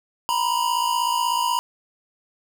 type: tone pair together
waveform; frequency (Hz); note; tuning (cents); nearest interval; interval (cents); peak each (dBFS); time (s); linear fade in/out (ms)
square; 947 / 1003.3; A#5 / B5; +27 / +27; minor second; 100; -23 / -24; 0.29-1.59; 0
effects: none